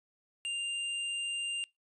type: tone with hard clipping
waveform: sine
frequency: 2794 Hz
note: F7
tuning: in tune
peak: -34 dBFS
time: 0.45-1.64 s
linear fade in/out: 0 ms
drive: 16 dB
effects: noise-tail reverb RT60 0.2 s tail -24 dB re dry + resampled to 24000 Hz